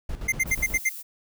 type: noise with tremolo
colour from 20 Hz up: brown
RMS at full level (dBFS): -32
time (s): 0.09-0.79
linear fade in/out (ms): 5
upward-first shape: square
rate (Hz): 8.2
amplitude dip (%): 65
type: tone bursts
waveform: square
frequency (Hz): 2093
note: C7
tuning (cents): 0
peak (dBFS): -20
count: 6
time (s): 0.28-0.893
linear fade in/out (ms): 10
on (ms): 43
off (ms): 71
type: noise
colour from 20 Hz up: violet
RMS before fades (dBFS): -38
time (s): 0.46-1.03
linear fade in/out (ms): 20
effects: none